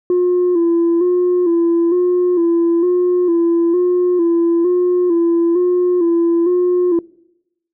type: tone with vibrato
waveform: sine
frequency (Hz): 347.9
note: F4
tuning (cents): -7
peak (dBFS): -9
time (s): 0.1-6.99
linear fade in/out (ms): 2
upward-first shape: square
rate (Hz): 1.1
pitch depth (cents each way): 50
effects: noise-tail reverb RT60 0.9 s tail -24 dB re dry + tanh soft clip ceiling -9 dBFS